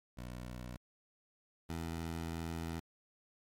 15% pulse tone pair in turn, 61.3 / 82.62 Hz, B1 / E2, -12 / +4 cents, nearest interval perfect fourth, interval 516 cents, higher second, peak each -37 / -32 dBFS, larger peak second, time 0.17-0.77 / 1.69-2.8 s, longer second, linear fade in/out 10 ms, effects MP3 64 kbps

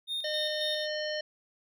triangle tone with tremolo, 3671 Hz, A#7, 27 cents flat, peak -29 dBFS, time 0.07-0.88 s, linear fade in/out 50 ms, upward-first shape square, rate 3.7 Hz, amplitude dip 50%
harmonic tone, 609 Hz, D#5, 37 cents flat, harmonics 1 / 3 / 5 / 7 / 9, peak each -33 / -38 / -40 / -41 / -43 dBFS, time 0.24-1.21 s, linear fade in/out 5 ms
effects none

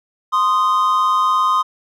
triangle tone pair together, 1042.7 / 1240 Hz, C6 / D#6, -6 / -6 cents, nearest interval minor third, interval 300 cents, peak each -14 dBFS, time 0.32-1.63 s, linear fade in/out 20 ms, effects none

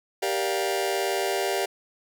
sawtooth chord, G minor seventh, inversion none, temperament just, 392 / 470.4 / 588 / 705.6 Hz, G4 / Bb4 / D5 / F5, 0 / +16 / +2 / +18 cents, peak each -23 / -28 / -27 / -26 dBFS, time 0.22-1.66 s, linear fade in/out 10 ms, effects none

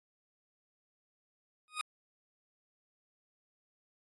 20% pulse tone with exponential growth, 1243 Hz, D#6, 2 cents flat, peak -24 dBFS, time 1.68-1.81 s, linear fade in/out 0 ms, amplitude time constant 27 ms, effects AAC 32 kbps

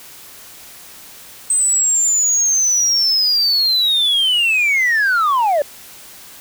sine linear sweep, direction down, 8250 to 554.4 Hz, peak -10 dBFS, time 1.5-5.62 s, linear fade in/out 2 ms, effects tanh soft clip ceiling -11 dBFS + white hiss -39 dBFS RMS until 6.4 s

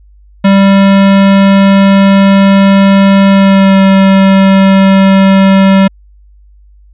square tone with pitch glide, 196 to 193.41 Hz, G3 to G3, 0 to -23 cents, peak -3 dBFS, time 0.44-5.88 s, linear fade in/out 10 ms, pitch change -23 cents, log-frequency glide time 3.29-3.79 s, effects added 50 Hz sine -37 dBFS peak until 6.93 s + resampled to 8000 Hz

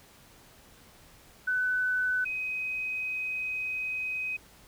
sine tone pair in turn, 1502 / 2519 Hz, F#6 / D#7, +26 / +21 cents, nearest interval major sixth, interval 895 cents, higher second, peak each -25 / -30 dBFS, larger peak first, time 1.47-2.25 / 2.25-4.37 s, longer second, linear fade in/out 10 ms, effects pink hiss -56 dBFS RMS until 4.67 s

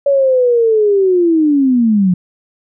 sine linear sweep, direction down, 567 to 174.61 Hz, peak -8 dBFS, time 0.06-2.14 s, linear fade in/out 5 ms, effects none

